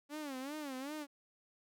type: tone with vibrato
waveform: sawtooth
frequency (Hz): 281.3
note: C#4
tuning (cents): +26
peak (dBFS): -37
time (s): 0.09-1.07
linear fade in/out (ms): 50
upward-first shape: sine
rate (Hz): 2.6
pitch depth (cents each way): 160
effects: none